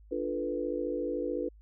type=chord; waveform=sine; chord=B half-diminished seventh; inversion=first; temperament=equal; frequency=293.7 / 349.2 / 440 / 493.9 Hz; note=D4 / F4 / A4 / B4; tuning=0 / 0 / 0 / 0 cents; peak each=-36 / -36 / -37 / -34 dBFS; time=0.11-1.49 s; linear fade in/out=10 ms; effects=added 52 Hz sine -52 dBFS peak until 1.61 s